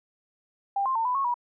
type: tone with pitch steps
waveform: sine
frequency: 795 / 1052 / 904 / 996 / 1096 / 968 Hz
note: G5 / C6 / A5 / B5 / C#6 / B5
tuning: +24 / +9 / +47 / +14 / -20 / -35 cents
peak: -23 dBFS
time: 0.76-1.342 s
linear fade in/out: 5 ms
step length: 97 ms
effects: none